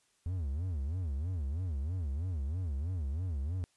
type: tone with vibrato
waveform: triangle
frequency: 79.6 Hz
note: D#2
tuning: 40 cents sharp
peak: -30 dBFS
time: 0.26-3.64 s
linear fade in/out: 0 ms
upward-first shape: sine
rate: 3.1 Hz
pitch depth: 290 cents each way
effects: white hiss -72 dBFS RMS until 3.76 s + resampled to 24000 Hz